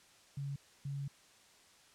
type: tone bursts at uneven times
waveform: sine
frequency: 140 Hz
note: C#3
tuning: 18 cents sharp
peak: -37 dBFS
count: 2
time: 0.37-0.56 / 0.85-1.08 s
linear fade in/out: 5 ms
effects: white hiss -63 dBFS RMS until 1.94 s + low-pass 8000 Hz 12 dB/octave